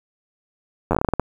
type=slowing click train; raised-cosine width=1 ms; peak=-5 dBFS; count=11; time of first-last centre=0.91-1.197 s; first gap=10 ms; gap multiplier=1.22; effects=7-bit

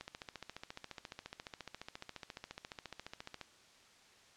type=click train; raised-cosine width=0.2 ms; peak=-27 dBFS; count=50; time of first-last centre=0.01-3.413 s; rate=14.4 Hz; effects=white hiss -63 dBFS RMS until 4.36 s + low-pass 6000 Hz 12 dB/octave

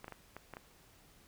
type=clicks; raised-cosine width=0.5 ms; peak=-30 dBFS; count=6; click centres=0.044 / 0.081 / 0.123 / 0.366 / 0.537 / 0.569 s; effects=pink hiss -63 dBFS RMS until 1.27 s

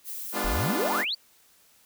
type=noise; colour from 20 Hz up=violet; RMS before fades=-36 dBFS; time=0.04-1.06 s; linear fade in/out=50 ms
type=chord; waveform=10% pulse; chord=G# diminished seventh; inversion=none; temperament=equal with one note detuned; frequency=202.7 / 246.9 / 293.7 / 349.2 Hz; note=G#3 / B3 / D4 / F4; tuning=-42 / 0 / 0 / 0 cents; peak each=-25 dBFS; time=0.32-1.05 s; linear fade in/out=50 ms
type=exponential sweep; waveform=sine; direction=up; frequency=30.87 to 4773 Hz; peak=-26 dBFS; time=0.44-1.15 s; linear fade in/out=10 ms
effects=white hiss -60 dBFS RMS until 1.85 s

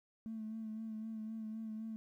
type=tone with vibrato; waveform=triangle; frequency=220.1 Hz; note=A3; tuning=1 cent sharp; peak=-37 dBFS; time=0.26-1.96 s; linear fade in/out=0 ms; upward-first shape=sine; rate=3.9 Hz; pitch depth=28 cents each way; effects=tanh soft clip ceiling -38 dBFS + 13-bit

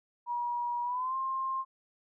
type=tone with pitch glide; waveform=sine; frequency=960 to 1059.1 Hz; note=B5 to C6; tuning=-49 to +21 cents; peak=-30 dBFS; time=0.26-1.65 s; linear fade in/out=50 ms; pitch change=+170 cents; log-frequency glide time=0.83-1.16 s; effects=none

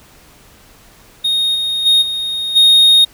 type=tone with level steps; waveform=triangle; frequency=3716 Hz; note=A#7; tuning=6 cents flat; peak=-11 / -14 / -6 / -16 / -4 dBFS; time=1.24-3.05 s; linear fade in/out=10 ms; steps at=1.54 / 1.85 / 2.01 / 2.55 s; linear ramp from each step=20 ms; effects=pink hiss -45 dBFS RMS until 3.13 s

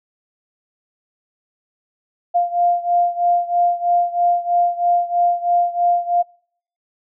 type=beating tone pair; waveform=sine; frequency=698.5 / 701.6 Hz; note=F5 / F5; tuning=0 / +8 cents; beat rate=3.1 Hz; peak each=-16 / -19 dBFS; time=2.34-6.23 s; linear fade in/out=20 ms; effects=noise-tail reverb RT60 0.6 s tail -26 dB re dry

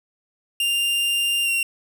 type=tone with pitch glide; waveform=45% pulse; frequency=2794 to 2752 Hz; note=F7 to F7; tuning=0 to -26 cents; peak=-19 dBFS; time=0.6-1.63 s; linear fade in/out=2 ms; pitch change=-26 cents; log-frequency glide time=1.44-1.49 s; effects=none

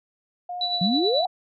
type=tone with vibrato; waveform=sine; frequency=710 Hz; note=F5; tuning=28 cents sharp; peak=-29 dBFS; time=0.49-1.27 s; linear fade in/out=5 ms; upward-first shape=triangle; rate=2.5 Hz; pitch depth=18 cents each way
type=tone with tremolo; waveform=sine; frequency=3951 Hz; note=B7; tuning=in tune; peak=-21 dBFS; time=0.61-1.25 s; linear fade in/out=2 ms; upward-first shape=triangle; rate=9.3 Hz; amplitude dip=65%
type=exponential sweep; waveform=sine; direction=up; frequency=170 to 779 Hz; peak=-20 dBFS; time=0.81-1.26 s; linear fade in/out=5 ms
effects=none

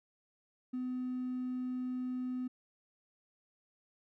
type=tone with hard clipping; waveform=triangle; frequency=252.7 Hz; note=B3; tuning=40 cents sharp; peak=-35 dBFS; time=0.73-2.48 s; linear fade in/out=10 ms; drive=4 dB; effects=none

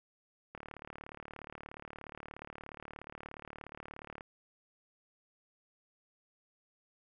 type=click train; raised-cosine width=0.5 ms; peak=-30 dBFS; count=136; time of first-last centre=0.55-4.209 s; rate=36.9 Hz; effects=none

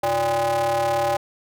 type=ring-modulated tone; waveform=square; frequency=112.6 Hz; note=A2; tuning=40 cents sharp; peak=-17 dBFS; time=0.03-1.17 s; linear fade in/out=5 ms; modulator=694 Hz; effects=none

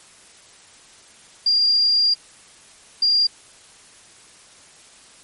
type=tone bursts at uneven times; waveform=sine; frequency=4790 Hz; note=D8; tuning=33 cents sharp; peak=-14 dBFS; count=2; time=1.46-2.14 / 3.02-3.27 s; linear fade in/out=5 ms; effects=white hiss -48 dBFS RMS until 5.23 s + MP3 48 kbps

